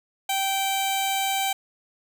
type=tone with notch filter; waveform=15% pulse; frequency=778 Hz; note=G5; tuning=13 cents flat; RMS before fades=-25 dBFS; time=0.29-1.53 s; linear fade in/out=5 ms; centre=1700 Hz; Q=1.4; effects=none